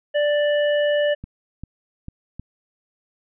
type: harmonic tone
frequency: 588 Hz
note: D5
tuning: 2 cents sharp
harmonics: 1 / 3 / 5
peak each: -17 / -27 / -31 dBFS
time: 0.14-1.15 s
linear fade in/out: 20 ms
type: clicks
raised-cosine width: 5 ms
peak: -21 dBFS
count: 4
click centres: 1.24 / 1.636 / 2.084 / 2.396 s
effects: none